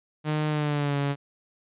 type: tone with pitch glide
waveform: sawtooth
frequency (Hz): 152.6 to 141.56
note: D#3 to C#3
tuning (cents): -33 to +37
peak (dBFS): -20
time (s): 0.24-1.16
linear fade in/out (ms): 50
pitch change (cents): -130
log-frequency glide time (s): 0.48-0.97
effects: resampled to 8000 Hz